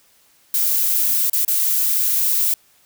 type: noise with dropouts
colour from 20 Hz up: violet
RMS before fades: -18 dBFS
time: 0.54-2.54 s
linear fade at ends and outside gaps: 2 ms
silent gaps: 1.298-1.331 / 1.449-1.479 s
effects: white hiss -56 dBFS RMS until 2.85 s